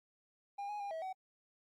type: tone with pitch steps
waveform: triangle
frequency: 805 / 832 / 805 / 646 / 755 Hz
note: G5 / G#5 / G5 / E5 / F#5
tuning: +46 / +3 / +46 / -35 / +35 cents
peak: -37 dBFS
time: 0.58-1.13 s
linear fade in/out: 10 ms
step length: 110 ms
effects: AAC 64 kbps